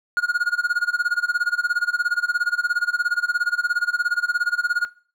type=tone with tremolo; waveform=triangle; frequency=1434 Hz; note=F6; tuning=45 cents sharp; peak=-13 dBFS; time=0.17-4.85 s; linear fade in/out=0 ms; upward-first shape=sine; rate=17 Hz; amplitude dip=100%; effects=noise-tail reverb RT60 0.4 s tail -19 dB re dry